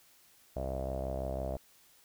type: tone with low-pass filter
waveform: sawtooth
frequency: 66 Hz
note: C2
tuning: 16 cents sharp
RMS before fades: -36 dBFS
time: 0.56-1.57 s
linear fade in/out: 5 ms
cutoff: 630 Hz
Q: 9.8
effects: white hiss -63 dBFS RMS until 2.04 s